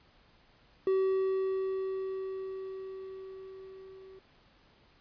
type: tone with level ramp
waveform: triangle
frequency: 381.7 Hz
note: G4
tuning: 46 cents flat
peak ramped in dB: -22 to -47 dBFS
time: 0.87-4.19 s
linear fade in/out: 2 ms
effects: pink hiss -63 dBFS RMS until 5 s + resampled to 11025 Hz